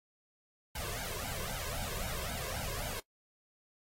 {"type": "noise with flanger", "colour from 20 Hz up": "pink", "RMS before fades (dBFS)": -39, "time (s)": [0.75, 3], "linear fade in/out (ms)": 5, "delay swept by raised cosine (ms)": [1.3, 1.91], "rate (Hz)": 3.8, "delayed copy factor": 1, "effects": ["noise-tail reverb RT60 0.1 s tail -23 dB re dry", "AAC 48 kbps"]}